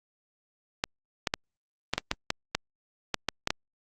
clicks, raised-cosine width 0.2 ms, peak -8 dBFS, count 12, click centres 0.839 / 1.272 / 1.339 / 1.936 / 1.98 / 2.114 / 2.304 / 2.55 / 3.143 / 3.287 / 3.474 / 3.505 s, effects Opus 48 kbps

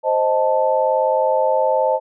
sine chord, A diminished, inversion first, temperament equal, 523.3 / 622.3 / 880 Hz, C5 / Eb5 / A5, 0 / 0 / 0 cents, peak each -18 / -19 / -19 dBFS, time 0.03-2 s, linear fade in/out 50 ms, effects none

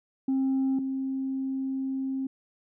sine tone pair in turn, 266.5 / 266.5 Hz, C4 / C4, +32 / +32 cents, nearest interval unison, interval 0 cents, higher neither, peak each -21 / -27 dBFS, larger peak first, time 0.28-0.79 / 0.79-2.27 s, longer second, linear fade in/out 5 ms, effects tanh soft clip ceiling -21 dBFS

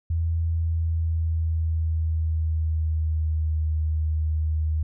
sine tone with pitch glide, 82.5 to 78.05 Hz, E2 to D#2, +2 to +6 cents, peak -21 dBFS, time 0.1-4.83 s, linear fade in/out 5 ms, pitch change -96 cents, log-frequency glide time 0.41-3.65 s, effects none

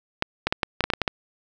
clicks, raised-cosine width 0.3 ms, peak -5 dBFS, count 10, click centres 0.224 / 0.47 / 0.525 / 0.632 / 0.807 / 0.84 / 0.902 / 0.936 / 1.017 / 1.078 s, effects none

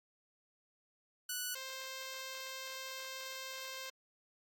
5% pulse tone pair in turn, 1480 / 526.1 Hz, F#6 / C5, 0 / +9 cents, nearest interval octave + tritone, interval 1791 cents, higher first, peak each -26 / -31 dBFS, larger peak first, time 1.29-1.55 / 1.55-3.9 s, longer second, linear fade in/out 5 ms, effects AAC 64 kbps

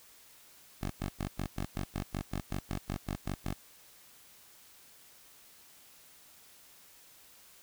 10% pulse tone bursts, 48.35 Hz, G1, 23 cents flat, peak -25 dBFS, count 15, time 0.81-3.542 s, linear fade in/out 20 ms, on 100 ms, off 88 ms, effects white hiss -58 dBFS RMS until 7.62 s

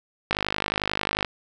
click train, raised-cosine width 0.3 ms, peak -7 dBFS, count 49, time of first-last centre 0.31-1.248 s, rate 51.2 Hz, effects none

